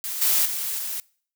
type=noise with level steps; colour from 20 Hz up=blue; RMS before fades=-30 / -20 / -28 / -30 dBFS; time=0.04-1 s; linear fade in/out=0 ms; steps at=0.21 / 0.45 / 0.78 s; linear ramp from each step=10 ms; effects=noise-tail reverb RT60 0.5 s tail -24 dB re dry